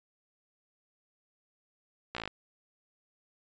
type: slowing click train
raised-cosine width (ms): 0.3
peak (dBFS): -20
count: 8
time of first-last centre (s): 2.15-2.276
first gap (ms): 16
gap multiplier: 1.04
effects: resampled to 16000 Hz

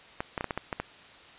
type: clicks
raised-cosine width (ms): 0.5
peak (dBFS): -15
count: 8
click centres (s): 0.205 / 0.378 / 0.409 / 0.443 / 0.508 / 0.576 / 0.728 / 0.8
effects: white hiss -51 dBFS RMS until 1.38 s + resampled to 8000 Hz

